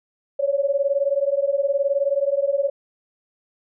sine beating tone pair, 550 / 569 Hz, C#5 / C#5, -14 / +45 cents, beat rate 19 Hz, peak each -21 dBFS, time 0.39-2.7 s, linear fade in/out 10 ms, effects none

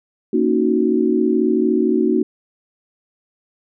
sine chord, D# minor seventh, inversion second, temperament equal, 233.1 / 277.2 / 311.1 / 370 Hz, A#3 / C#4 / D#4 / F#4, 0 / 0 / 0 / 0 cents, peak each -19 / -22 / -19 / -18 dBFS, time 0.33-2.23 s, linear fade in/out 5 ms, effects none

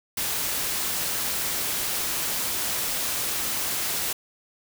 white noise with amplitude modulation, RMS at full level -26 dBFS, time 0.17-4.13 s, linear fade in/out 5 ms, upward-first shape sine, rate 297 Hz, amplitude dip 30%, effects none

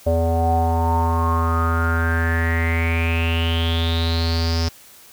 square tone with low-pass filter sweep, 82.8 Hz, E2, 8 cents sharp, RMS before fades -19 dBFS, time 0.06-4.69 s, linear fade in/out 10 ms, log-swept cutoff 600 to 5300 Hz, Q 9.7, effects white hiss -46 dBFS RMS until 5.12 s

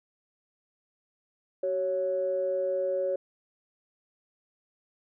sine tone pair together, 378.6 / 554.4 Hz, F#4 / C#5, +40 / 0 cents, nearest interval perfect fifth, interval 660 cents, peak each -32 / -26 dBFS, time 1.63-3.16 s, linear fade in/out 5 ms, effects tanh soft clip ceiling -18 dBFS

